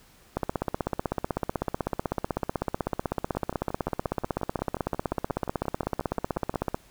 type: two click trains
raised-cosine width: 1 ms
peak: -12 / -20 dBFS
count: 103 / 19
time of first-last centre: 0.37-6.745 / 3.35-6.541 s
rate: 16 / 5.64 Hz
effects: pink hiss -57 dBFS RMS until 6.9 s